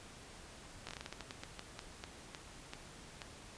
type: slowing click train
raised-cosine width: 0.2 ms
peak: -26 dBFS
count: 17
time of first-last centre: 0.87-3.218 s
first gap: 17 ms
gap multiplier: 1.25
effects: pink hiss -54 dBFS RMS until 3.57 s + resampled to 22050 Hz